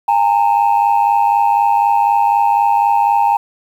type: tone pair together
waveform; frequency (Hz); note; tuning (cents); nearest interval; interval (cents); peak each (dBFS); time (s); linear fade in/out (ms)
sine; 811 / 915; G#5 / A#5; -41 / -32; major second; 209; -11; 0.08-3.37; 5
effects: tanh soft clip ceiling -6 dBFS + 7-bit